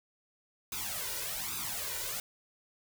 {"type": "noise with flanger", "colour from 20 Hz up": "white", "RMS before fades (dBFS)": -37, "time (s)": [0.72, 2.2], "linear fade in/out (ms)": 2, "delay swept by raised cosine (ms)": [0.8, 2.1], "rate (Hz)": 1.2, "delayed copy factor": 0.8, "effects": []}